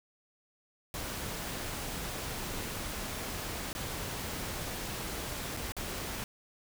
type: noise with dropouts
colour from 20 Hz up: pink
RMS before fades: -38 dBFS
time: 0.94-6.24 s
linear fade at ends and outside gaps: 1 ms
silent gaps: 3.73-3.75 / 5.567-5.571 / 5.721-5.766 s
effects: none